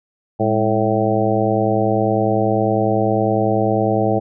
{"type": "harmonic tone with a mistuned harmonic", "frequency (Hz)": 110, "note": "A2", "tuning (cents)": 0, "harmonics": [1, 2, 3, 4, 5, 6, 7], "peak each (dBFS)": [-22, -22, -22, -22, -22, -22, -22], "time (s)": [0.39, 4.2], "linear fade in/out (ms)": 20, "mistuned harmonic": 2, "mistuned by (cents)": -95, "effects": []}